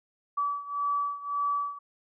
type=beating tone pair; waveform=sine; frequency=1148 / 1149.8 Hz; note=D6 / D6; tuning=-40 / -37 cents; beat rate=1.8 Hz; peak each=-29 / -32 dBFS; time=0.37-1.79 s; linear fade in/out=10 ms; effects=none